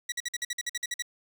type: tone bursts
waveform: 15% pulse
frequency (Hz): 1933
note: B6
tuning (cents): -38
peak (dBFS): -23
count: 12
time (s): 0.09-1.023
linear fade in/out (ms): 5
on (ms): 31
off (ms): 51
effects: none